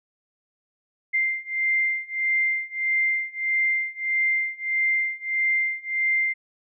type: beating tone pair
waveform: sine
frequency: 2093 / 2094.6 Hz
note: C7 / C7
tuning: 0 / +1 cents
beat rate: 1.6 Hz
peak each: -25 / -24 dBFS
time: 1.13-6.34 s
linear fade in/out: 20 ms
effects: none